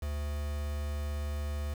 triangle tone with quantisation, 73.5 Hz, D2, 2 cents sharp, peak -30 dBFS, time 0.02-1.74 s, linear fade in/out 5 ms, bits 7, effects none

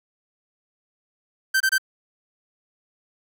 45% pulse tone bursts, 1554 Hz, G6, 16 cents flat, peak -17 dBFS, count 3, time 1.54-1.782 s, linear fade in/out 10 ms, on 64 ms, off 25 ms, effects none

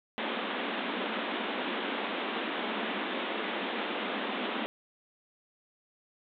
pink band-pass noise, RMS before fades -34 dBFS, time 0.18-4.66 s, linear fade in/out 0 ms, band 200 to 3700 Hz, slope 96 dB/octave, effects none

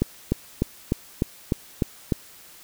click train, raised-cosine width 3 ms, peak -7 dBFS, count 8, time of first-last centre 0.02-2.122 s, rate 3.33 Hz, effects white hiss -48 dBFS RMS until 2.63 s

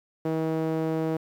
sawtooth tone with band-pass filter, 160 Hz, D#3, 49 cents sharp, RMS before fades -27 dBFS, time 0.25-1.17 s, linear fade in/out 5 ms, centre 430 Hz, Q 1.4, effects 9-bit

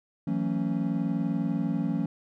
triangle chord, F# minor seventh, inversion third, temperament equal with one note detuned, 164.81 / 185 / 225.1 / 277.2 Hz, E3 / F#3 / A3 / C#4, 0 / 0 / +40 / 0 cents, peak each -29 dBFS, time 0.27-2.06 s, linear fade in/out 5 ms, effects none

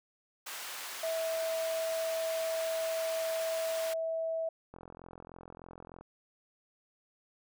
pink high-pass noise, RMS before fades -42 dBFS, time 0.46-3.94 s, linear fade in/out 10 ms, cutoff 960 Hz, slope 12 dB/octave
sine tone, 651 Hz, E5, 22 cents flat, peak -31 dBFS, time 1.03-4.49 s, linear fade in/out 5 ms
click train, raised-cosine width 1 ms, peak -34 dBFS, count 56, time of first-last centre 4.74-6.01 s, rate 43.3 Hz
effects none

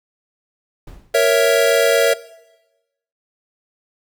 brown noise with exponential decay, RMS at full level -33 dBFS, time 0.87-1.29 s, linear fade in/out 5 ms, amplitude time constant 91 ms
square chord, A# diminished, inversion none, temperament equal, 466.2 / 554.4 / 659.3 Hz, A#4 / C#5 / E5, 0 / 0 / 0 cents, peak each -17 dBFS, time 1.14-2.14 s, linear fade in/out 10 ms
effects noise-tail reverb RT60 1.0 s tail -19 dB re dry

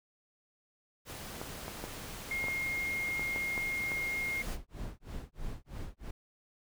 pink noise, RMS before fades -44 dBFS, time 1.05-4.58 s, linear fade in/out 50 ms
clicks, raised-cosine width 1 ms, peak -25 dBFS, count 9, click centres 1.415 / 1.681 / 1.84 / 2.441 / 2.484 / 3.195 / 3.361 / 3.578 / 3.918 s
sine tone, 2137 Hz, C7, 36 cents sharp, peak -32 dBFS, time 2.31-4.42 s, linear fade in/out 2 ms
brown noise with tremolo, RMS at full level -38 dBFS, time 4.43-6.11 s, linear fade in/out 5 ms, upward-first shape sine, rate 3.1 Hz, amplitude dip 100%
effects none

